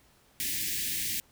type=band-stop noise; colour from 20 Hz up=white; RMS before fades=-32 dBFS; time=0.4-1.2 s; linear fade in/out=0 ms; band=370 to 1700 Hz; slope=96 dB/octave; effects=pink hiss -63 dBFS RMS until 1.31 s